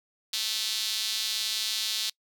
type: tone with high-pass filter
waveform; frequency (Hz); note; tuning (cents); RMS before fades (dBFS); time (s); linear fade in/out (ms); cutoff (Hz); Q
sawtooth; 218.9; A3; -9; -30; 0.33-2.1; 5; 3900; 2.9
effects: noise-tail reverb RT60 0.1 s tail -25 dB re dry